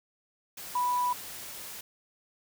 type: tone in noise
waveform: sine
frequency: 986 Hz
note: B5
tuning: 3 cents flat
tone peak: -25 dBFS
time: 0.75-1.13 s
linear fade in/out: 5 ms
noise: white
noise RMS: -42 dBFS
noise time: 0.57-1.81 s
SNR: +14 dB
effects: none